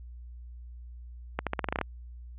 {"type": "accelerating click train", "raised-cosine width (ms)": 0.5, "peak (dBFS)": -13, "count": 10, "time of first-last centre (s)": [1.39, 1.813], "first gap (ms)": 77, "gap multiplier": 0.87, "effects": ["added 60 Hz sine -42 dBFS peak until 2.38 s", "resampled to 8000 Hz"]}